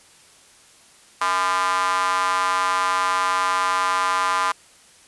square tone with high-pass filter, 92.5 Hz, F#2, in tune, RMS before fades -21 dBFS, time 1.21-4.52 s, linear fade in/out 5 ms, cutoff 1100 Hz, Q 5.1, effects white hiss -51 dBFS RMS until 5.07 s + resampled to 24000 Hz

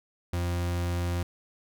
40% pulse tone, 87.31 Hz, F2, in tune, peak -26 dBFS, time 0.33-1.23 s, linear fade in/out 5 ms, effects none

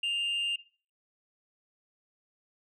sine tone with frequency modulation, 2800 Hz, F7, 4 cents sharp, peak -25 dBFS, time 0.03-0.56 s, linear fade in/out 5 ms, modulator 213 Hz, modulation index 0.23, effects noise-tail reverb RT60 0.4 s tail -20 dB re dry + tanh soft clip ceiling -27 dBFS

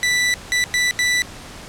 sawtooth tone bursts at uneven times, 1975.5 Hz, B6, in tune, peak -12 dBFS, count 4, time 0.03-0.34 / 0.52-0.64 / 0.74-0.91 / 0.99-1.22 s, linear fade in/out 0 ms, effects pink hiss -37 dBFS RMS until 1.68 s + low-pass 9000 Hz 12 dB/octave

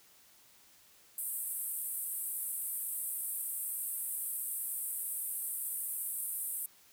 white band-pass noise, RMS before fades -38 dBFS, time 1.18-6.66 s, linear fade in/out 2 ms, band 8200 to 15000 Hz, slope 96 dB/octave, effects white hiss -62 dBFS RMS until 6.92 s

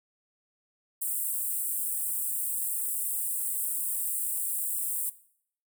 pink high-pass noise, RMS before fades -31 dBFS, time 1.01-5.1 s, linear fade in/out 10 ms, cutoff 8000 Hz, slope 96 dB/octave, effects noise-tail reverb RT60 0.6 s tail -17 dB re dry

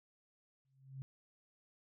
sine tone with exponential growth, 134.1 Hz, C3, 43 cents sharp, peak -40 dBFS, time 0.65-1.02 s, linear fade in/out 0 ms, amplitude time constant 80 ms, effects none

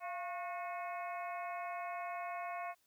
harmonic tone with a mistuned harmonic, 363.6 Hz, F#4, 30 cents flat, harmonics 2 / 3 / 4 / 5 / 6 / 7, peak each -41 / -45 / -53 / -54 / -50 / -53 dBFS, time 0-2.75 s, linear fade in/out 50 ms, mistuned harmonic 2, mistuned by -78 cents, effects white hiss -75 dBFS RMS until 2.86 s

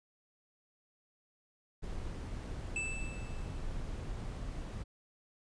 brown noise, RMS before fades -40 dBFS, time 1.82-4.84 s, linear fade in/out 20 ms
square tone with exponential decay, 2637 Hz, E7, in tune, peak -33 dBFS, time 2.76-3.64 s, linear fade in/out 2 ms, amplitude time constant 190 ms
effects resampled to 22050 Hz

